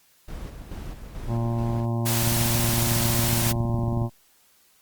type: noise with tremolo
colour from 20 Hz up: brown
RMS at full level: -34 dBFS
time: 0.28-1.86 s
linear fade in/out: 5 ms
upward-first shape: square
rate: 2.3 Hz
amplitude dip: 45%
type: harmonic tone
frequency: 116.54 Hz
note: A#2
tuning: in tune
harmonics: 1 / 2 / 3 / 5 / 6 / 7 / 8 / 9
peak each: -24 / -30 / -34 / -38 / -40 / -41 / -42 / -43 dBFS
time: 1.27-4.1 s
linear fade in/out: 50 ms
type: high-pass noise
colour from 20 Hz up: white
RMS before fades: -26 dBFS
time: 2.05-3.53 s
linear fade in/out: 20 ms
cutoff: 470 Hz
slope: 48 dB/octave
type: click train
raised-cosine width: 5 ms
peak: -17 dBFS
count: 40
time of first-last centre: 2.23-4.019 s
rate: 21.8 Hz
effects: white hiss -60 dBFS RMS until 4.81 s + Opus 48 kbps